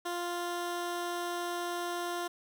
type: tone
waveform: 15% pulse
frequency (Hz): 349.2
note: F4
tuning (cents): 0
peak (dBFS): -27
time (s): 0.05-2.28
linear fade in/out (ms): 10
effects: none